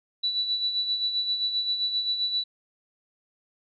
sine tone with tremolo, 3951 Hz, B7, in tune, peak -22 dBFS, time 0.23-2.44 s, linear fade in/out 10 ms, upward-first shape sine, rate 7.6 Hz, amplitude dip 55%, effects none

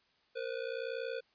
square ring-modulated tone, 493.9 Hz, B4, in tune, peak -34 dBFS, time 0.35-1.21 s, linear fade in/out 20 ms, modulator 30.3 Hz, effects white hiss -71 dBFS RMS until 1.34 s + resampled to 11025 Hz

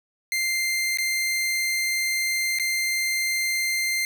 sawtooth tone with dropouts, 2093 Hz, C7, in tune, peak -19 dBFS, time 0.32-4.05 s, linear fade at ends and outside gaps 1 ms, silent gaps 0.973-0.985 / 2.587-2.597 s, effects none

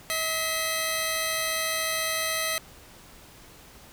10% pulse tone pair together, 640 / 2034 Hz, D#5 / C7, +49 / -50 cents, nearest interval octave + minor sixth, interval 2001 cents, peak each -20 dBFS, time 0.1-2.58 s, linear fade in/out 0 ms, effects pink hiss -50 dBFS RMS until 3.92 s

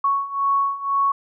sine beating tone pair, 1108.7 / 1110.7 Hz, C#6 / C#6, 0 / +3 cents, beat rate 2 Hz, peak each -23 / -20 dBFS, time 0.04-1.12 s, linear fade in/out 5 ms, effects none

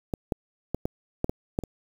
clicks, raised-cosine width 2 ms, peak -14 / -11 / -13 / -13 / -10 / -13 / -11 / -22 dBFS, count 8, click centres 0.138 / 0.322 / 0.746 / 0.855 / 1.244 / 1.295 / 1.589 / 1.637 s, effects 7-bit

